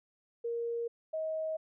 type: tone pair in turn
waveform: sine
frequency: 467.9 / 633.3 Hz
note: A#4 / D#5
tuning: +6 / +30 cents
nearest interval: perfect fourth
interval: 524 cents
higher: second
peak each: -32 / -32 dBFS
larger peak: neither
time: 0.44-0.88 / 1.13-1.57 s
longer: neither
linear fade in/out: 10 ms
effects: none